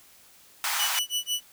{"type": "high-pass noise", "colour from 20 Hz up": "pink", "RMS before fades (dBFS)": -28, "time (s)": [0.64, 0.99], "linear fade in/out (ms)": 0, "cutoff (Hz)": 770, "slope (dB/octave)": 48}
{"type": "tone with tremolo", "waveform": "sawtooth", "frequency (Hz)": 2960, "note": "F#7", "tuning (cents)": 0, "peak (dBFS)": -21, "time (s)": [0.79, 1.43], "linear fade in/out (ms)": 10, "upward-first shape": "sine", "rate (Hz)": 6, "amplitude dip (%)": 100}
{"effects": ["white hiss -55 dBFS RMS until 1.52 s"]}